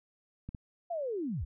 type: clicks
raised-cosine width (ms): 5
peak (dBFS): -28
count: 2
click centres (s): 0.49 / 0.548
type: linear sweep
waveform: sine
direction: down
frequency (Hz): 712 to 47.42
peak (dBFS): -32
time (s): 0.9-1.45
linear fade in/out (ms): 10
effects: none